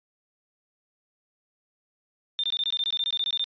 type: tone bursts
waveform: sine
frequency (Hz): 3600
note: A7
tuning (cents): +39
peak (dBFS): -21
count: 16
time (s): 2.39-3.441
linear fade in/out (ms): 0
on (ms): 46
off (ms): 21
effects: tanh soft clip ceiling -23 dBFS + resampled to 11025 Hz